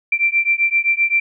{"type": "beating tone pair", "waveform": "sine", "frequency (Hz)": [2349, 2356.7], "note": ["D7", "D7"], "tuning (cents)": [0, 5], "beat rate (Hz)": 7.7, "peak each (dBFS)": -17, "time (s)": [0.12, 1.2], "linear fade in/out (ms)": 5, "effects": []}